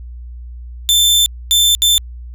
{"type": "tone bursts at uneven times", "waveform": "sawtooth", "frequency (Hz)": 3547, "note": "A7", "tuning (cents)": 13, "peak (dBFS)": -6, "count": 3, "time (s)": [[0.89, 1.26], [1.51, 1.75], [1.82, 1.98]], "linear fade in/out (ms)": 0, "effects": ["added 60 Hz sine -28 dBFS peak until 2.34 s"]}